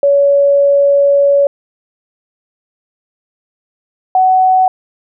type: tone pair in turn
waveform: sine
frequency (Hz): 564 / 748.3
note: C#5 / F#5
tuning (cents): +30 / +19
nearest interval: perfect fourth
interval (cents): 489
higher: second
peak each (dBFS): -6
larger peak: neither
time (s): 0.03-1.47 / 4.15-4.68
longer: first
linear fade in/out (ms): 2
effects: none